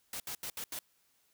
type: noise bursts at uneven times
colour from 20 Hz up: white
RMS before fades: -40 dBFS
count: 5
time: 0.13-0.2 / 0.27-0.35 / 0.43-0.5 / 0.57-0.64 / 0.72-0.79 s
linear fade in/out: 2 ms
effects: white hiss -72 dBFS RMS until 1.33 s